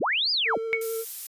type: linear two-way sweep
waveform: sine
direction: up then down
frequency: 87.3 to 5080 to 87.3 Hz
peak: -22 dBFS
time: 0-0.58 s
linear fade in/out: 20 ms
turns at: 0.31 s
type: tone with vibrato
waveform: triangle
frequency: 451 Hz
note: A4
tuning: 43 cents sharp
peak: -26 dBFS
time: 0.45-1.05 s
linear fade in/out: 50 ms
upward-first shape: sine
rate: 11 Hz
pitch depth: 15 cents each way
type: tone with exponential decay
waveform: sine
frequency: 2222 Hz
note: C#7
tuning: 4 cents sharp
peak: -17 dBFS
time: 0.73-0.85 s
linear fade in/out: 0 ms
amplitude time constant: 26 ms
type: noise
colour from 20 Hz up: violet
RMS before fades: -33 dBFS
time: 0.81-1.27 s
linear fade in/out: 5 ms
effects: resampled to 32000 Hz